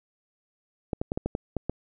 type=clicks; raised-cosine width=2 ms; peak=-14 dBFS; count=8; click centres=0.932 / 1.015 / 1.119 / 1.175 / 1.26 / 1.351 / 1.567 / 1.696 s; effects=none